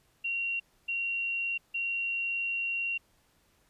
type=tone bursts at uneven times; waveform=sine; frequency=2751 Hz; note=F7; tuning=27 cents flat; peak=-29 dBFS; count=3; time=0.24-0.6 / 0.88-1.58 / 1.74-2.98 s; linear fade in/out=10 ms; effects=pink hiss -68 dBFS RMS until 3.69 s + resampled to 32000 Hz